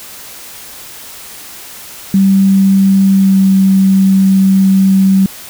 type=tone with pitch glide; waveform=sine; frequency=194.1 to 192.31 Hz; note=G3 to G3; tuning=-17 to -33 cents; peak=-5 dBFS; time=2.14-5.26 s; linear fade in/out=2 ms; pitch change=-16 cents; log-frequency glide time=3.1-3.42 s; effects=white hiss -31 dBFS RMS until 5.49 s